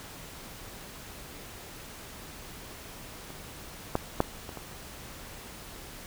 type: clicks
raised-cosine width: 1 ms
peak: -30 / -11 / -8 / -25 / -25 dBFS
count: 5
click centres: 3.304 / 3.954 / 4.204 / 4.492 / 4.573 s
effects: pink hiss -45 dBFS RMS until 6.06 s